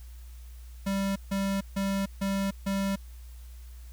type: tone bursts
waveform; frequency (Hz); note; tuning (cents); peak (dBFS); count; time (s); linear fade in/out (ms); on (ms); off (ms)
square; 196; G3; 0; -27; 5; 0.86-2.96; 10; 300; 150
effects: added 60 Hz sine -42 dBFS peak until 3.92 s + white hiss -59 dBFS RMS until 3.92 s